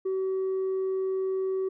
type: tone with tanh clipping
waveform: triangle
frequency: 380 Hz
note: F#4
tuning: 46 cents sharp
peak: -26 dBFS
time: 0.05-1.69 s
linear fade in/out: 10 ms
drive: 6 dB
effects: none